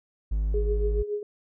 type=tone; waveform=triangle; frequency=51.91 Hz; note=G#1; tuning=in tune; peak=-21 dBFS; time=0.31-1.03 s; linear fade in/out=10 ms
type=tone with tremolo; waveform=sine; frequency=415.3 Hz; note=G#4; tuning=in tune; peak=-24 dBFS; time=0.54-1.23 s; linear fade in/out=2 ms; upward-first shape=triangle; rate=7.1 Hz; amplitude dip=75%
effects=none